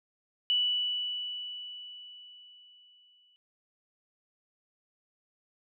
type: tone with exponential decay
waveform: sine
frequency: 2960 Hz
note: F#7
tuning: in tune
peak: -23 dBFS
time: 0.5-3.36 s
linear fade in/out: 0 ms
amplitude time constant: 620 ms
effects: none